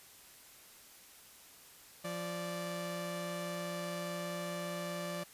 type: tone pair together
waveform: sawtooth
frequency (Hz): 173.6 / 585.8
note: F3 / D5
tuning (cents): -10 / -5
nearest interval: octave + major sixth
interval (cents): 2105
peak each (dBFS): -37 / -36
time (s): 2.04-5.24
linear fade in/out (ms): 10
effects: white hiss -57 dBFS RMS until 5.33 s + resampled to 32000 Hz